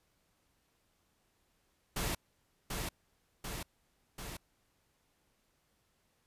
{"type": "noise with echo", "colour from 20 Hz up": "pink", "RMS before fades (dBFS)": -35, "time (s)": [1.96, 2.15], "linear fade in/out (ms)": 5, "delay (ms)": 740, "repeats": 3, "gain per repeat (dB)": -3, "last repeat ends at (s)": 4.37, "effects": ["pink hiss -75 dBFS RMS until 6.26 s", "resampled to 32000 Hz"]}